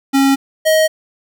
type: tone pair in turn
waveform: square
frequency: 273 / 630.1 Hz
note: C#4 / D#5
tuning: -26 / +22 cents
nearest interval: octave + major second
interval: 1448 cents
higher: second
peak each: -10 dBFS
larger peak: neither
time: 0.13-0.36 / 0.65-0.88 s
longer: neither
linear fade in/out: 20 ms
effects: none